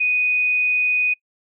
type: tone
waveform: sine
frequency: 2487 Hz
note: D#7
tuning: 1 cent flat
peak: -16 dBFS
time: 0-1.14 s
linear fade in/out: 10 ms
effects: noise-tail reverb RT60 0.1 s tail -24 dB re dry